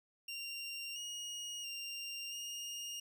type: tone with pitch steps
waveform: 25% pulse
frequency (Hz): 2774 / 2880 / 2786 / 2839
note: F7 / F#7 / F7 / F7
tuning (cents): -12 / -47 / -5 / +28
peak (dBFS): -38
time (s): 0.28-3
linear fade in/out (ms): 5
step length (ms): 680
effects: none